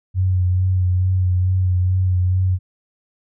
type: tone with vibrato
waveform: sine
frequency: 91.9 Hz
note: F#2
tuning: 11 cents flat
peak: -14 dBFS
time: 0.14-2.59 s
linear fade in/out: 50 ms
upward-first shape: sine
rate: 2.3 Hz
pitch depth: 27 cents each way
effects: none